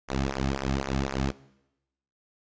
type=tone with flanger; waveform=sawtooth; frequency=67.5 Hz; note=C#2; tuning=45 cents flat; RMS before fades=-29 dBFS; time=0.08-1.32 s; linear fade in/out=20 ms; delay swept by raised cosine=0.24 to 2.14 ms; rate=3.9 Hz; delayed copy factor=-1; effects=noise-tail reverb RT60 0.9 s tail -20 dB re dry + resampled to 16000 Hz